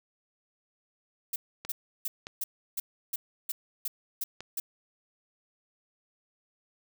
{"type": "noise bursts", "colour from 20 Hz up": "violet", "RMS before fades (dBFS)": -32, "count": 10, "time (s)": [1.33, 4.6], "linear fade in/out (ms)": 5, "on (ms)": 30, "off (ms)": 330}
{"type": "clicks", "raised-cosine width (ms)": 0.2, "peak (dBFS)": -22, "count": 3, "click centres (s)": [1.65, 2.269, 4.406]}
{"effects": []}